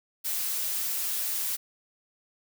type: noise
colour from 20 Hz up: blue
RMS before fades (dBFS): -30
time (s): 0.24-1.57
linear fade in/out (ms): 20
effects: none